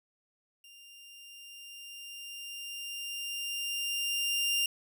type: tone with level ramp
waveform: sawtooth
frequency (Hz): 2795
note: F7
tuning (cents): +1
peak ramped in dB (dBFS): -49 to -23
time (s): 0.64-4.66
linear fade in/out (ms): 2
effects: none